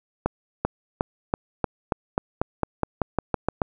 accelerating click train, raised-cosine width 1 ms, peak -7 dBFS, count 15, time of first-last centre 0.26-3.618 s, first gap 390 ms, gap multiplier 0.92, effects none

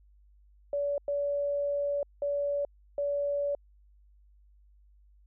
sine tone bursts at uneven times, 572 Hz, D5, 46 cents flat, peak -27 dBFS, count 4, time 0.73-0.98 / 1.08-2.03 / 2.22-2.65 / 2.98-3.55 s, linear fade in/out 2 ms, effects added 50 Hz sine -57 dBFS peak until 5.26 s

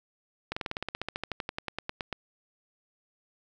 slowing click train, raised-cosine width 0.3 ms, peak -16 dBFS, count 22, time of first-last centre 0.52-2.127 s, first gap 45 ms, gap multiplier 1.05, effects none

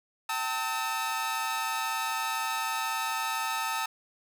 sawtooth tone cluster, 773 / 897 / 1287 Hz, G5 / A5 / E6, -24 / +33 / -42 cents, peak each -35 / -28 / -29 dBFS, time 0.29-3.86 s, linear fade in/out 5 ms, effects none

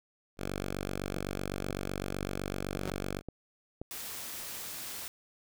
5% pulse tone, 47.89 Hz, G1, 40 cents flat, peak -23 dBFS, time 0.37-3.22 s, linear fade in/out 50 ms
click train, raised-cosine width 2 ms, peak -26 dBFS, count 6, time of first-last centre 1.17-3.816 s, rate 1.89 Hz
sawtooth tone with exponential growth, 185 Hz, F#3, in tune, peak -27 dBFS, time 2.78-2.9 s, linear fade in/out 0 ms, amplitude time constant 25 ms
white noise, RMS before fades -41 dBFS, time 3.91-5.08 s, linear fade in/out 0 ms
effects none

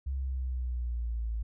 sine exponential sweep, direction down, 68 to 54.7 Hz, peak -30 dBFS, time 0.06-1.43 s, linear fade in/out 10 ms, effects none

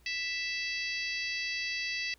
harmonic tone with a mistuned harmonic, 659.3 Hz, E5, in tune, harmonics 3 / 4 / 5 / 6 / 7 / 8 / 9, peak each -37 / -36 / -45 / -44 / -39 / -45 / -48 dBFS, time 0.06-2.14 s, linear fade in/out 2 ms, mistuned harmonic 8, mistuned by -22 cents, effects added 60 Hz sine -63 dBFS peak until 2.18 s + pink hiss -66 dBFS RMS until 2.18 s

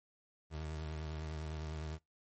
30% pulse tone with vibrato, 77.78 Hz, D#2, in tune, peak -37 dBFS, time 0.5-1.99 s, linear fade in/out 50 ms, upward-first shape sine, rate 9.9 Hz, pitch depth 41 cents each way, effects noise-tail reverb RT60 0.2 s tail -25 dB re dry + MP3 32 kbps

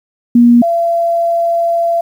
sine tone pair in turn, 238.7 / 678.3 Hz, A#3 / E5, +41 / +49 cents, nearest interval octave + tritone, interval 1808 cents, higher second, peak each -3 / -10 dBFS, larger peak first, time 0.35-0.62 / 0.62-2.01 s, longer second, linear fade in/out 5 ms, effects 7-bit

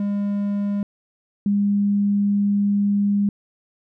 triangle / sine tone pair in turn, 202.6 / 202.6 Hz, G#3 / G#3, -43 / -43 cents, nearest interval unison, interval 0 cents, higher neither, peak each -18 / -16 dBFS, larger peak second, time 0-0.83 / 1.46-3.29 s, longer second, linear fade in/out 2 ms, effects none

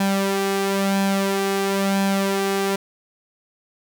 sawtooth tone with flanger, 196 Hz, G3, in tune, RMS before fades -21 dBFS, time 0-2.76 s, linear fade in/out 5 ms, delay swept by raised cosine 1.2 to 2.7 ms, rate 0.99 Hz, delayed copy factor +0.55, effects none

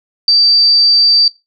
sine tone, 4651 Hz, D8, 18 cents flat, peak -5 dBFS, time 0.28-1.28 s, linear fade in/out 2 ms, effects noise-tail reverb RT60 0.2 s tail -18 dB re dry

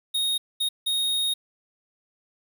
square tone bursts at uneven times, 3729 Hz, A#7, in tune, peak -23 dBFS, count 3, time 0.14-0.38 / 0.6-0.69 / 0.86-1.34 s, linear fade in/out 10 ms, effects 9-bit

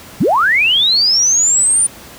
sine linear sweep, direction up, 106.9 to 9350 Hz, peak -9 dBFS, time 0.2-1.87 s, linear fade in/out 10 ms, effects pink hiss -36 dBFS RMS until 2.18 s + high-pass 60 Hz 12 dB/octave

